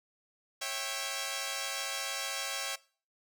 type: chord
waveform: 5% pulse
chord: C# diminished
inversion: none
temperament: equal with one note detuned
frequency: 548.3 / 659.3 / 784 Hz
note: C#5 / E5 / G5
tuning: -19 / 0 / 0 cents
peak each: -27 / -28 / -27 dBFS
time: 0.61-2.76 s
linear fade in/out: 10 ms
effects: noise-tail reverb RT60 0.4 s tail -20 dB re dry